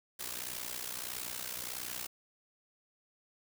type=noise with amplitude modulation; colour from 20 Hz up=white; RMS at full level=-37 dBFS; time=0.19-2.07 s; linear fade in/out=10 ms; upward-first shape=sine; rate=61.6 Hz; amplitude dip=80%; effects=none